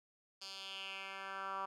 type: tone with band-pass filter sweep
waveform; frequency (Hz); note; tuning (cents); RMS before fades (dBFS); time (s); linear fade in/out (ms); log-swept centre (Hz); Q
10% pulse; 193.7; G3; -20; -45; 0.41-1.66; 10; 4700 to 1100; 3.2
effects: none